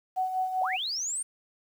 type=tone with tremolo; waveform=sine; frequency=747 Hz; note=F#5; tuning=16 cents sharp; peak=-24 dBFS; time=0.16-0.77 s; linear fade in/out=20 ms; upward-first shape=sine; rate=5.1 Hz; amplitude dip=55%
type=linear sweep; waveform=sine; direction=up; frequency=503 to 8980 Hz; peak=-29 dBFS; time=0.61-1.23 s; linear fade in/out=10 ms
effects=9-bit